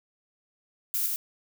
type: noise with echo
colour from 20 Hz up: violet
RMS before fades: -28 dBFS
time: 0.94-1.06 s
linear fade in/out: 0 ms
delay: 100 ms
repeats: 1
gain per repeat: -2 dB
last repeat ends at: 1.16 s
effects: none